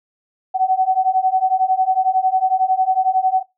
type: beating tone pair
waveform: sine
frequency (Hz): 747 / 758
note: F#5 / F#5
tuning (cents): +16 / +42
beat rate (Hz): 11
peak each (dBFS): -17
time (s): 0.54-3.43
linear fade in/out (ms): 20
effects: noise-tail reverb RT60 0.2 s tail -19 dB re dry